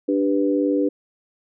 sine chord, G major, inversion second, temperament equal, 293.7 / 392 / 493.9 Hz, D4 / G4 / B4, 0 / 0 / 0 cents, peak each -19 / -24 / -23 dBFS, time 0.08-0.89 s, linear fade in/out 10 ms, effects none

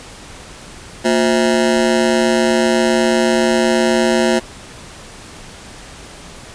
25% pulse ring-modulated tone, 293.7 Hz, D4, in tune, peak -5 dBFS, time 1.04-4.4 s, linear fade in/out 20 ms, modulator 64 Hz, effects pink hiss -36 dBFS RMS until 6.54 s + resampled to 22050 Hz

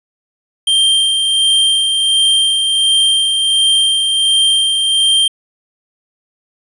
square tone with tremolo, 3168 Hz, G7, 18 cents sharp, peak -9 dBFS, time 0.67-5.28 s, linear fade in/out 5 ms, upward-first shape sine, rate 1.4 Hz, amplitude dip 35%, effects resampled to 24000 Hz + 8-bit

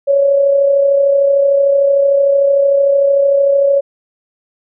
sine tone with amplitude modulation, 558 Hz, C#5, 11 cents sharp, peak -6 dBFS, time 0.07-3.81 s, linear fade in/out 20 ms, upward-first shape sine, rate 33.3 Hz, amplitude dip 40%, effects none

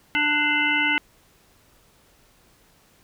harmonic tone, 296.3 Hz, D4, 15 cents sharp, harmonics 1 / 3 / 5 / 7 / 9 / 10, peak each -29 / -29 / -25 / -22 / -27 / -29 dBFS, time 0.15-0.98 s, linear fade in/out 0 ms, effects pink hiss -58 dBFS RMS until 3.03 s

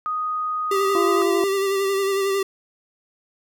sine tone, 1244.5 Hz, D#6, in tune, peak -22 dBFS, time 0.06-1.22 s, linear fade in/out 0 ms
square tone with vibrato, 392 Hz, G4, in tune, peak -20 dBFS, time 0.71-2.43 s, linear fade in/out 5 ms, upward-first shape sine, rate 11 Hz, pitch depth 29 cents each way
harmonic tone, 342.6 Hz, F4, 33 cents flat, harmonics 1 / 2 / 3, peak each -21 / -29 / -31 dBFS, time 0.95-1.44 s, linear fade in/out 2 ms
effects none

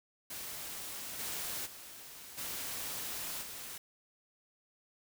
white noise with level steps, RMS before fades -43 / -39 / -50 / -40 / -45 dBFS, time 0.3-3.78 s, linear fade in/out 5 ms, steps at 1.18 / 1.65 / 2.37 / 3.41 s, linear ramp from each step 20 ms, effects none

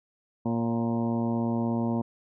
harmonic tone with a mistuned harmonic, 116.54 Hz, A#2, in tune, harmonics 1 / 2 / 3 / 4 / 5 / 6 / 7 / 8 / 9, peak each -32 / -26 / -35 / -40 / -38 / -40 / -44 / -39 / -49 dBFS, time 0.45-2.02 s, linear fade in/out 10 ms, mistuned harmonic 5, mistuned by -27 cents, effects none

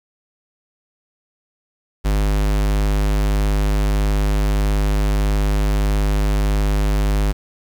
square tone, 50.8 Hz, G#1, 38 cents flat, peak -16 dBFS, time 2.04-7.33 s, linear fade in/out 20 ms, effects 7-bit

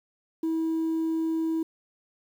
sine tone, 323.7 Hz, E4, 31 cents flat, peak -22 dBFS, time 0.43-1.63 s, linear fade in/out 5 ms, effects tanh soft clip ceiling -23 dBFS + 9-bit

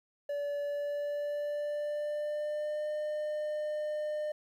triangle tone with pitch glide, 576 to 604.3 Hz, D5 to D5, -34 to +49 cents, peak -30 dBFS, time 0.29-4.32 s, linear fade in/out 5 ms, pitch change +83 cents, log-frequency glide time 0.61-2.9 s, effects 11-bit

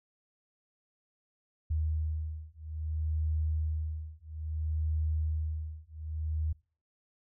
sine beating tone pair, 77.78 / 78.38 Hz, D#2 / D#2, 0 / +13 cents, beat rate 0.6 Hz, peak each -33 / -33 dBFS, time 1.7-6.53 s, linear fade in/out 10 ms, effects noise-tail reverb RT60 0.4 s tail -24 dB re dry

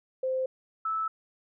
sine tone pair in turn, 520 / 1310.3 Hz, C5 / E6, -11 / -11 cents, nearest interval octave + major third, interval 1600 cents, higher second, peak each -26 / -27 dBFS, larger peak first, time 0.23-0.46 / 0.85-1.08 s, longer neither, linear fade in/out 5 ms, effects none

